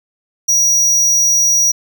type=tone; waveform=square; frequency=5780 Hz; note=F#8; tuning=41 cents flat; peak=-10 dBFS; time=0.48-1.72 s; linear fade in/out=10 ms; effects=none